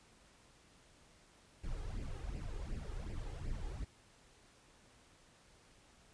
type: noise with flanger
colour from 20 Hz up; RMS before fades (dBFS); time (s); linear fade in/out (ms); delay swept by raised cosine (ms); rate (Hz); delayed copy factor
brown; -42; 1.63-3.85; 10; 0.39 to 2.49; 2.7; +0.95
effects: pink hiss -65 dBFS RMS until 6.13 s + resampled to 22050 Hz